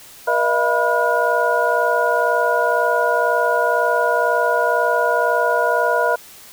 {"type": "tone cluster", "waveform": "sine", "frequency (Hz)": [478, 617, 679, 981, 1437], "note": ["A#4", "D#5", "F5", "B5", "F6"], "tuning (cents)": [43, -15, -49, -12, 49], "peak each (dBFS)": -21, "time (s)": [0.27, 6.16], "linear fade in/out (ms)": 10, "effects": ["white hiss -42 dBFS RMS until 6.52 s"]}